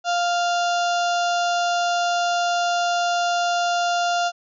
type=harmonic tone with a mistuned harmonic; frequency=698.5 Hz; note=F5; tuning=in tune; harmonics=1 / 2 / 4 / 5 / 6 / 7 / 8 / 9 / 10; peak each=-20 / -26 / -32 / -34 / -36 / -37 / -38 / -39 / -40 dBFS; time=0.04-4.32 s; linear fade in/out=50 ms; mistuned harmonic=10; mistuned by=-18 cents; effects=none